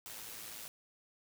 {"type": "noise with amplitude modulation", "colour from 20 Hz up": "white", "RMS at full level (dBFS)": -45, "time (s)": [0.06, 0.68], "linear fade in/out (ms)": 0, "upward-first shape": "sine", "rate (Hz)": 110, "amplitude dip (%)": 45, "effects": []}